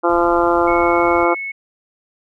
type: harmonic tone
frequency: 172 Hz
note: F3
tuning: 26 cents flat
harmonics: 2 / 3 / 4 / 5 / 6 / 7 / 8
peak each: -17 / -19 / -20 / -21 / -22 / -22 / -23 dBFS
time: 0.03-1.35 s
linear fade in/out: 20 ms
type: noise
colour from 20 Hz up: brown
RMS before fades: -35 dBFS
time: 0.08-1.26 s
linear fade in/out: 20 ms
type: tone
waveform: sine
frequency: 2200 Hz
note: C#7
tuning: 14 cents flat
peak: -23 dBFS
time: 0.67-1.52 s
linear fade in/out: 10 ms
effects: none